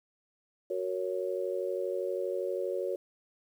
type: chord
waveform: sine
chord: F# major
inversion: none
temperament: just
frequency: 370 / 462.5 / 555 Hz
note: F#4 / A#4 / C#5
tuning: 0 / -14 / +2 cents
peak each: -34 / -36 / -34 dBFS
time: 0.7-2.96 s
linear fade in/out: 5 ms
effects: 10-bit